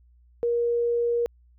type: tone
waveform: sine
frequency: 473.3 Hz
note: A#4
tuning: 26 cents sharp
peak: -21 dBFS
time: 0.43-1.26 s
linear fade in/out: 0 ms
effects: added 60 Hz sine -54 dBFS peak until 1.58 s